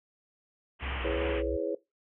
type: low-pass noise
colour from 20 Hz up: white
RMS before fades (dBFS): -38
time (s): 0.79-1.43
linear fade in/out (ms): 50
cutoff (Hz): 3100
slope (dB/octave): 96
type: tone with vibrato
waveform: sine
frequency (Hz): 64.3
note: C2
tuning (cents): -30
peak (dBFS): -34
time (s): 0.82-1.57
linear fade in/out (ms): 10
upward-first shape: square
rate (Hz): 2.9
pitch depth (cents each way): 85
type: chord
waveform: sine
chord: C# minor seventh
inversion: first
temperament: equal with one note detuned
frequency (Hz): 329.6 / 415.3 / 499 / 554.4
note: E4 / G#4 / B4 / C#5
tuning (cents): 0 / 0 / +18 / 0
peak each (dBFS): -35 / -34 / -34 / -34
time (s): 1.04-1.75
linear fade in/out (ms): 5
effects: noise-tail reverb RT60 0.2 s tail -19 dB re dry